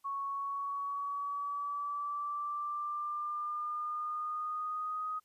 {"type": "tone with pitch glide", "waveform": "sine", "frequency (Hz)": [1108.7, 1251.7], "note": ["C#6", "D#6"], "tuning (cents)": [0, 10], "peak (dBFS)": -34, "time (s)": [0.04, 5.2], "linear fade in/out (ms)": 20, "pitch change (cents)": 210, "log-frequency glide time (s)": [0.26, 5.09], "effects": ["white hiss -75 dBFS RMS until 5.24 s", "resampled to 32000 Hz"]}